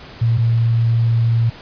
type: tone pair in turn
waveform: sine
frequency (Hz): 115.5 / 115.5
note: A#2 / A#2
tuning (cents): -16 / -16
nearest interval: unison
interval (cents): 0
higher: neither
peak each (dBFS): -12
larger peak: neither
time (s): 0.21-0.38 / 0.38-1.5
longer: second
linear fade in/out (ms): 10
effects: pink hiss -38 dBFS RMS until 1.61 s + resampled to 11025 Hz